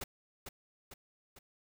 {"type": "noise with echo", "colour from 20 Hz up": "pink", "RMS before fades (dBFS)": -40, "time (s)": [0.01, 0.04], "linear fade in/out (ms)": 5, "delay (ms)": 450, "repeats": 3, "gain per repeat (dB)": -5, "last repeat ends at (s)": 1.39, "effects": []}